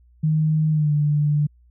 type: tone with pitch glide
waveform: sine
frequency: 155.56 to 148.02 Hz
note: D#3 to D3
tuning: 0 to +14 cents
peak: -16 dBFS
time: 0.23-1.47 s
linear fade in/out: 10 ms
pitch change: -86 cents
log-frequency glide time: 0.71-0.92 s
effects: added 60 Hz sine -51 dBFS peak until 1.7 s